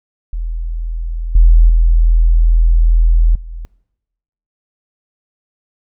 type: tone with level steps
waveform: sine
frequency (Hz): 41.2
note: E1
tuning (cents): 0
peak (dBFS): -17 / -3 / -6 / -23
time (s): 0.33-3.65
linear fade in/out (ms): 0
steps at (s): 1.35 / 1.69 / 3.35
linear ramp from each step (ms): 5
effects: noise-tail reverb RT60 0.9 s tail -22 dB re dry